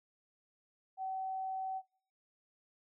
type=tone; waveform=sine; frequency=761 Hz; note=F#5; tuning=48 cents sharp; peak=-36 dBFS; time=0.97-1.82 s; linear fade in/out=50 ms; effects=noise-tail reverb RT60 0.5 s tail -24 dB re dry